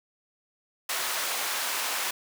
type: high-pass noise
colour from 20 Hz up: pink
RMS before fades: -30 dBFS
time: 0.89-2.11 s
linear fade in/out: 5 ms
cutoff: 890 Hz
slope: 12 dB/octave
effects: none